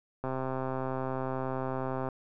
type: click train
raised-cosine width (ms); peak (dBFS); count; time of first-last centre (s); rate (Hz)
1; -20; 243; 0.24-2.087; 131
effects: none